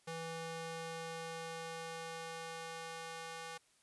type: tone with high-pass filter sweep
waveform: square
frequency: 164.3 Hz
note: E3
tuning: 5 cents flat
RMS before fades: -45 dBFS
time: 0.07-3.58 s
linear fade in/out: 10 ms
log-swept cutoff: 330 to 760 Hz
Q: 0.78
effects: white hiss -71 dBFS RMS until 3.82 s + resampled to 24000 Hz